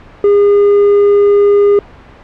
triangle tone with quantisation, 406.9 Hz, G#4, 35 cents flat, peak -3 dBFS, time 0.24-1.79 s, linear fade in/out 2 ms, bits 5, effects pink hiss -37 dBFS RMS until 2.23 s + low-pass 2000 Hz 12 dB/octave

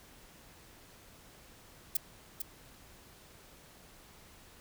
violet noise with echo, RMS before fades -28 dBFS, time 1.95-1.97 s, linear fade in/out 5 ms, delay 450 ms, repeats 1, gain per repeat -7 dB, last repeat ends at 2.42 s, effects pink hiss -57 dBFS RMS until 4.6 s

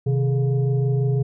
sine tone with frequency modulation, 130 Hz, C3, 11 cents flat, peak -17 dBFS, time 0.06-1.23 s, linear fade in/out 10 ms, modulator 286 Hz, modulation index 0.66, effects none

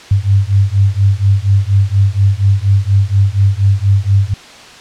sine beating tone pair, 97 / 101.2 Hz, G2 / G#2, -18 / -44 cents, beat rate 4.2 Hz, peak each -11 dBFS, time 0.11-4.34 s, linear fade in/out 5 ms, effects white hiss -35 dBFS RMS until 4.8 s + low-pass 5000 Hz 12 dB/octave

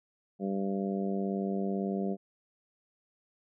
harmonic tone, 98 Hz, G2, in tune, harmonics 2 / 3 / 4 / 5 / 6 / 7, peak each -31 / -40 / -36 / -41 / -43 / -41 dBFS, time 0.39-2.17 s, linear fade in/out 50 ms, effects none

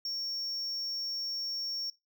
triangle tone, 5500 Hz, F8, 27 cents flat, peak -32 dBFS, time 0.05-1.9 s, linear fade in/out 2 ms, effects noise-tail reverb RT60 0.2 s tail -21 dB re dry

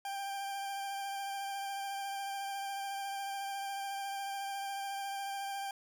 40% pulse tone with vibrato, 791 Hz, G5, 15 cents sharp, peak -36 dBFS, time 0.05-5.71 s, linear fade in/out 2 ms, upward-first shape sine, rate 14 Hz, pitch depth 16 cents each way, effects none

